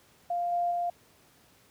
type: tone with level steps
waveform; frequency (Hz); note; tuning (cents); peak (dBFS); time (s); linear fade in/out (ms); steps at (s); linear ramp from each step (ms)
sine; 698.5; F5; 0; -27 / -25 / -27; 0.3-0.9; 5; 0.52 / 0.71; 5
effects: pink hiss -61 dBFS RMS until 1.7 s + high-pass 80 Hz 12 dB/octave